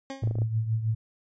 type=tone with exponential decay; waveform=20% pulse; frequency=270.1 Hz; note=C#4; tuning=45 cents flat; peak=-27 dBFS; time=0.1-0.37 s; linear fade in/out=1 ms; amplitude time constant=57 ms
type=tone with tremolo; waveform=sine; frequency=111.3 Hz; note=A2; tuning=20 cents sharp; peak=-21 dBFS; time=0.22-0.95 s; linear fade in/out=10 ms; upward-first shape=triangle; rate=6.3 Hz; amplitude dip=70%
type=clicks; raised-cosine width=2 ms; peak=-23 dBFS; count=6; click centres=0.236 / 0.274 / 0.311 / 0.355 / 0.386 / 0.419 s
effects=resampled to 16000 Hz